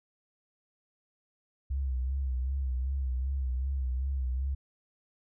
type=tone with vibrato; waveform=sine; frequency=65.5 Hz; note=C2; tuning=2 cents sharp; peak=-28 dBFS; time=1.7-4.55 s; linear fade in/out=10 ms; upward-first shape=sine; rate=2.6 Hz; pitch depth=78 cents each way; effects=none